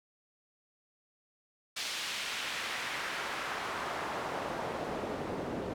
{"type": "noise with band-pass filter sweep", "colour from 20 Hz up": "pink", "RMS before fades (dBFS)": -37, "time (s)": [1.76, 5.74], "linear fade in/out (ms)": 10, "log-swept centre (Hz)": [3800, 340], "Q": 1, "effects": []}